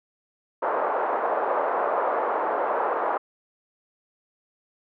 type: band-pass noise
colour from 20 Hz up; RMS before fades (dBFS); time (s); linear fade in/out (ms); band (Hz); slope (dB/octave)
pink; -25; 0.62-3.18; 10; 480 to 1200; 24
effects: none